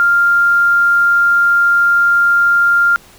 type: tone with quantisation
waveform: sine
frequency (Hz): 1396.9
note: F6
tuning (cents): 0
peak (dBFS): -8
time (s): 0-2.96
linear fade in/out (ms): 0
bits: 6
effects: pink hiss -43 dBFS RMS until 3.18 s